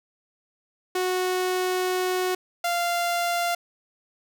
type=tone pair in turn; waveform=sawtooth; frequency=367.6 / 693.9 Hz; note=F#4 / F5; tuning=-11 / -11 cents; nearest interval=major seventh; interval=1100 cents; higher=second; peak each=-19 dBFS; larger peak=neither; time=0.95-2.35 / 2.64-3.55 s; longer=first; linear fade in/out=5 ms; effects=none